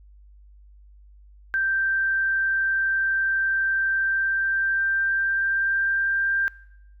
sine tone with pitch glide, 1568 to 1585.3 Hz, G6 to G6, 0 to +19 cents, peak -20 dBFS, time 1.54-6.48 s, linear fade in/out 0 ms, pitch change +19 cents, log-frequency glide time 3.95-6.35 s, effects noise-tail reverb RT60 0.8 s tail -22 dB re dry + added 50 Hz sine -47 dBFS peak until 7 s

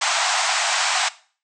pink band-pass noise, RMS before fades -21 dBFS, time 0.01-1.09 s, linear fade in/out 10 ms, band 650 to 8400 Hz, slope 96 dB/octave, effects noise-tail reverb RT60 0.4 s tail -17 dB re dry

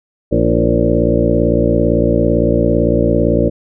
harmonic tone with a mistuned harmonic, 57.8 Hz, A#1, 14 cents flat, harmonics 1 / 2 / 3 / 4 / 5 / 6 / 8 / 9 / 10, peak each -19 / -19 / -19 / -19 / -19 / -19 / -19 / -19 / -19 dBFS, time 0.31-3.5 s, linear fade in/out 20 ms, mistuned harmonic 5, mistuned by +48 cents, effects none

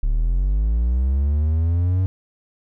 triangle linear sweep, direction up, 34.8 to 94.8 Hz, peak -14 dBFS, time 0.03-2.06 s, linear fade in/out 0 ms, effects none

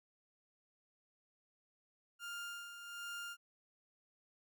30% pulse tone with tremolo, 1403 Hz, F6, 8 cents sharp, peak -40 dBFS, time 2.19-3.37 s, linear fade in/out 50 ms, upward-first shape sine, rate 1.3 Hz, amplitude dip 55%, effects none

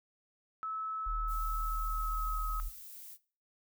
sine tone with pitch glide, 1300 to 1274 Hz, E6 to D#6, -24 to +41 cents, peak -35 dBFS, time 0.63-2.6 s, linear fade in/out 0 ms, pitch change -35 cents, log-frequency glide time 1.62-2.44 s
sine tone, 38.89 Hz, D#1, in tune, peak -34 dBFS, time 1.06-2.69 s, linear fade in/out 10 ms
violet noise, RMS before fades -49 dBFS, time 1.27-3.18 s, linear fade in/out 50 ms
effects noise-tail reverb RT60 0.4 s tail -19 dB re dry

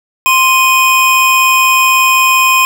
square tone pair together, 1045.7 / 2489 Hz, C6 / D#7, -1 / 0 cents, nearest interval octave + minor third, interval 1501 cents, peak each -10 dBFS, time 0.26-2.65 s, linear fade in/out 0 ms, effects none

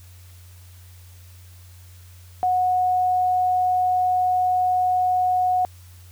sine tone, 732 Hz, F#5, 19 cents flat, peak -17 dBFS, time 2.43-5.65 s, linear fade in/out 0 ms, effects added 90 Hz sine -43 dBFS peak until 6.11 s + white hiss -53 dBFS RMS until 6.11 s

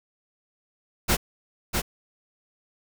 pink noise with echo, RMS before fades -21 dBFS, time 1.08-1.17 s, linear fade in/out 20 ms, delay 650 ms, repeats 1, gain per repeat -4 dB, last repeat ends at 1.82 s, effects none

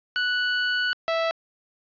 sawtooth tone pair in turn, 1480 / 657.9 Hz, F#6 / E5, 0 / -4 cents, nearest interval octave + major second, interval 1404 cents, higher first, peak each -18 dBFS, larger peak neither, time 0.16-0.93 / 1.08-1.31 s, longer first, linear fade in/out 0 ms, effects resampled to 11025 Hz + 10-bit

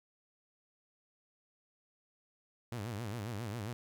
sawtooth tone with vibrato, 110 Hz, A2, in tune, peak -34 dBFS, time 2.72-3.73 s, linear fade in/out 0 ms, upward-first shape sine, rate 7.4 Hz, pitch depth 190 cents each way, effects 12-bit

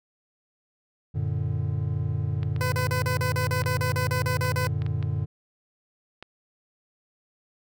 triangle chord, Gb augmented, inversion none, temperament equal with one note detuned, 92.5 / 114.27 / 146.83 Hz, Gb2 / Bb2 / D3, 0 / -34 / 0 cents, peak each -27 dBFS, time 1.14-5.26 s, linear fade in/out 20 ms
clicks, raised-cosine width 0.3 ms, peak -24 dBFS, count 12, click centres 2.431 / 2.563 / 2.79 / 3.443 / 3.638 / 3.901 / 4.448 / 4.648 / 4.82 / 4.864 / 5.027 / 6.226 s
15% pulse tone bursts, 505 Hz, B4, 39 cents sharp, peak -20 dBFS, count 14, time 2.61-4.67 s, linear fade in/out 0 ms, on 110 ms, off 40 ms
effects none

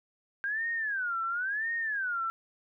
sine tone with vibrato, 1578 Hz, G6, 11 cents sharp, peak -29 dBFS, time 0.44-2.3 s, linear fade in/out 0 ms, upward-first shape sine, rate 0.96 Hz, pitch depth 280 cents each way, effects none

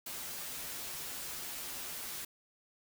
white noise with comb filter, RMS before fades -42 dBFS, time 0.06-2.25 s, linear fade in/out 5 ms, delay 9.7 ms, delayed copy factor -0.5, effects none

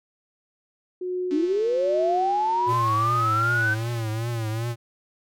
sine tone with tremolo, 363.9 Hz, F#4, 29 cents flat, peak -24 dBFS, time 1.01-2.73 s, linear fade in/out 5 ms, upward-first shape sine, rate 1.2 Hz, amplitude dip 75%
sine linear sweep, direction up, 277.2 to 1542 Hz, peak -20 dBFS, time 1.31-3.75 s, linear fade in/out 20 ms
click train, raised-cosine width 0.2 ms, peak -29 dBFS, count 589, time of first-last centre 1.31-4.007 s, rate 218 Hz
square tone with vibrato, 113.7 Hz, A#2, 43 cents flat, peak -26 dBFS, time 2.66-4.76 s, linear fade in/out 50 ms, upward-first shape triangle, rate 2.6 Hz, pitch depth 100 cents each way
effects none

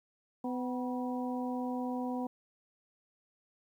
harmonic tone with a mistuned harmonic, 250.9 Hz, B3, 28 cents sharp, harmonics 1 / 2 / 3 / 4, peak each -34 / -41 / -41 / -44 dBFS, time 0.44-2.27 s, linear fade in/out 5 ms, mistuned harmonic 4, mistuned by -57 cents, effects 11-bit

